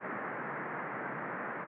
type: band-pass noise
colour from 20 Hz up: white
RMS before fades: -39 dBFS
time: 0-1.67 s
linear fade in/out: 50 ms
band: 130 to 1900 Hz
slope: 48 dB/octave
effects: none